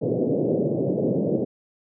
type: band-pass noise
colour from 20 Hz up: white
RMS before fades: -23 dBFS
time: 0.01-1.45 s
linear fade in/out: 20 ms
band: 120 to 550 Hz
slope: 48 dB/octave
effects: none